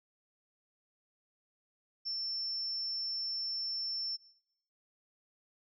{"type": "tone", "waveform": "sine", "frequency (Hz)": 5380, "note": "E8", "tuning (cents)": 34, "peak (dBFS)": -34, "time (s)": [2.05, 4.17], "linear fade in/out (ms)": 20, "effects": ["noise-tail reverb RT60 0.7 s tail -18 dB re dry"]}